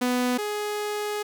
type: tone pair in turn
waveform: sawtooth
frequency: 248.4 / 417.8 Hz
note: B3 / G#4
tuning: +10 / +10 cents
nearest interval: major sixth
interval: 900 cents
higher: second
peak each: -18 / -23 dBFS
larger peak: first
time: 0.01-0.38 / 0.38-1.23 s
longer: second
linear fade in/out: 10 ms
effects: none